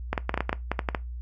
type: clicks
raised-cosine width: 0.5 ms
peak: -10 dBFS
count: 12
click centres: 0.13 / 0.178 / 0.294 / 0.342 / 0.376 / 0.406 / 0.494 / 0.529 / 0.716 / 0.792 / 0.888 / 0.948 s
effects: noise-tail reverb RT60 0.2 s tail -19 dB re dry + added 60 Hz sine -33 dBFS peak until 1.21 s